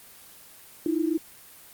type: tone pair together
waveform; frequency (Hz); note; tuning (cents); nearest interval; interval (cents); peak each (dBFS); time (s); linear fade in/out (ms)
sine; 310.8 / 337.7; D#4 / E4; -2 / +42; minor second; 144; -25 / -26; 0.86-1.18; 2
effects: white hiss -49 dBFS RMS until 1.73 s + Opus 24 kbps